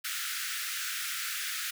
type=high-pass noise; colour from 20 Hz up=pink; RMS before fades=-35 dBFS; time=0.04-1.71 s; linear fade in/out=10 ms; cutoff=1300 Hz; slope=96 dB/octave; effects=none